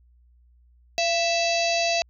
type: harmonic tone with a mistuned harmonic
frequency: 659.3 Hz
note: E5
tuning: in tune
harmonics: 1 / 3 / 4 / 5 / 6 / 7 / 8 / 9 / 10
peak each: -23 / -37 / -27 / -39 / -31 / -30 / -38 / -35 / -37 dBFS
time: 0.98-2.02 s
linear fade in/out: 0 ms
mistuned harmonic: 1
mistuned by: +56 cents
effects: added 60 Hz sine -54 dBFS peak until 2.09 s